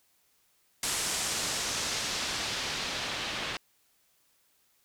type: noise with low-pass filter sweep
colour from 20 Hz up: white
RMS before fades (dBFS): -33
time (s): 0.83-3.57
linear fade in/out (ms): 2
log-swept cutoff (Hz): 8900 to 3200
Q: 1.1
effects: white hiss -69 dBFS RMS until 4.84 s